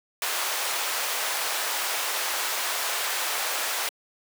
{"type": "high-pass noise", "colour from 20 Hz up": "pink", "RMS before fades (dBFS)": -28, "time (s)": [0.22, 3.89], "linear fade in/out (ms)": 2, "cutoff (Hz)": 730, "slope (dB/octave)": 12, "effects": ["high-pass 400 Hz 12 dB/octave"]}